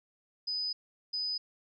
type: tone bursts at uneven times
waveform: sine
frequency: 4995 Hz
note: D#8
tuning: 6 cents sharp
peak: -31 dBFS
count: 2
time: 0.47-0.73 / 1.13-1.38 s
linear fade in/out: 10 ms
effects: none